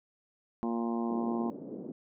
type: harmonic tone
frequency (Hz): 116.54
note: A#2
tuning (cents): 0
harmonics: 2 / 3 / 4 / 5 / 6 / 7 / 8 / 9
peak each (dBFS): -31 / -36 / -45 / -48 / -42 / -44 / -45 / -44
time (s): 0.63-1.5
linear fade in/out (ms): 0
type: band-pass noise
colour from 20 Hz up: pink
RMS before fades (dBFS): -42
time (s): 1.1-1.92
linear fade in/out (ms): 5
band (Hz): 210 to 450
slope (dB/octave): 24
effects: none